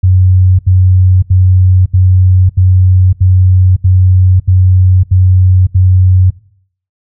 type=tone bursts; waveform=sine; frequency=92.5 Hz; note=F#2; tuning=in tune; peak=-3 dBFS; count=10; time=0.03-6.305 s; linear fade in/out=10 ms; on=560 ms; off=75 ms; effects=noise-tail reverb RT60 0.6 s tail -20 dB re dry